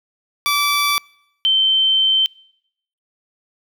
15% pulse / sine tone pair in turn, 1158 / 3101 Hz, D6 / G7, -25 / -19 cents, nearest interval octave + perfect fourth, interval 1706 cents, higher second, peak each -9 / -12 dBFS, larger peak first, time 0.46-0.98 / 1.45-2.26 s, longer second, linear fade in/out 0 ms, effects noise-tail reverb RT60 0.8 s tail -26 dB re dry

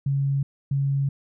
sine tone pair in turn, 138.59 / 138.59 Hz, C#3 / C#3, 0 / 0 cents, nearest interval unison, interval 0 cents, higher neither, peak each -20 dBFS, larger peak neither, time 0.06-0.43 / 0.71-1.09 s, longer second, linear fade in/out 5 ms, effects none

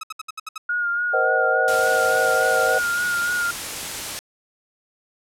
sawtooth tone bursts, 1280 Hz, D#6, 49 cents sharp, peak -25 dBFS, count 7, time 0.01-0.58 s, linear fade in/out 5 ms, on 24 ms, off 67 ms
sine tone with vibrato, 1423 Hz, F6, 32 cents sharp, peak -20 dBFS, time 0.69-3.51 s, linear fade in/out 5 ms, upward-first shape sine, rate 3.5 Hz, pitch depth 33 cents each way
sine chord, C half-diminished seventh, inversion third, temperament just, 470.9 / 523.3 / 627.9 / 753.5 Hz, Bb4 / C5 / Eb5 / Gb5, +18 / 0 / +16 / +31 cents, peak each -25 / -23 / -24 / -23 dBFS, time 1.13-2.79 s, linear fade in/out 10 ms
white noise, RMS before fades -29 dBFS, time 1.68-4.19 s, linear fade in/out 0 ms
effects low-pass 11000 Hz 12 dB/octave

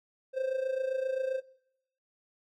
triangle tone with amplitude modulation, 524 Hz, C5, 2 cents sharp, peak -24 dBFS, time 0.33-1.42 s, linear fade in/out 50 ms, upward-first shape sine, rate 27.6 Hz, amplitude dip 70%, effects noise-tail reverb RT60 0.8 s tail -22 dB re dry

